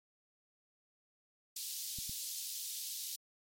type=high-pass noise; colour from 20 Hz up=pink; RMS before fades=-42 dBFS; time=1.56-3.16 s; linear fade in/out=5 ms; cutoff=3900 Hz; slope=24 dB/octave
type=clicks; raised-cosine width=5 ms; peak=-36 dBFS; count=2; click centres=1.987 / 2.095 s
effects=MP3 64 kbps